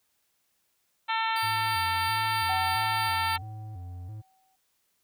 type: harmonic tone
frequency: 448.3 Hz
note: A4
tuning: 32 cents sharp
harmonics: 2 / 3 / 4 / 5 / 6 / 7 / 8 / 9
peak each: -28 / -32 / -34 / -36 / -38 / -39 / -40 / -41 dBFS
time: 1.08-3.38 s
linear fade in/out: 20 ms
type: tone with tremolo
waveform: sawtooth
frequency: 4636 Hz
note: D8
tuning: 23 cents flat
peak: -33 dBFS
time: 1.36-3.36 s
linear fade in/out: 2 ms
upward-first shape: sine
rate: 3.1 Hz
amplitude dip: 35%
type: tone with vibrato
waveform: triangle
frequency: 98 Hz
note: G2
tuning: in tune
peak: -35 dBFS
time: 1.42-4.22 s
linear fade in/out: 20 ms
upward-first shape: square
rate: 1.5 Hz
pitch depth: 160 cents each way
type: tone with exponential decay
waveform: sine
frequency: 760 Hz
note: F#5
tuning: 46 cents sharp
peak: -28 dBFS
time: 2.49-4.56 s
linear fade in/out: 5 ms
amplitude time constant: 450 ms
effects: white hiss -73 dBFS RMS until 5.03 s